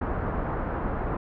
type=low-pass noise; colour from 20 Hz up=pink; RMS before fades=-29 dBFS; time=0.01-1.17 s; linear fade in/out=5 ms; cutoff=1400 Hz; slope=24 dB/octave; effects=none